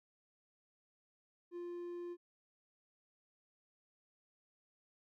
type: tone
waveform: triangle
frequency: 349.2 Hz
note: F4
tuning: in tune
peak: -40 dBFS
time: 1.51-2.17 s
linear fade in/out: 50 ms
effects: none